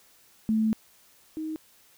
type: tone pair in turn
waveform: sine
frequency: 219.4 / 314.1 Hz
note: A3 / D#4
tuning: -5 / +16 cents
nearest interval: tritone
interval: 621 cents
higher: second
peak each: -21 / -30 dBFS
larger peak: first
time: 0.49-0.73 / 1.37-1.56 s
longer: first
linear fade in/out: 0 ms
effects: white hiss -59 dBFS RMS until 1.97 s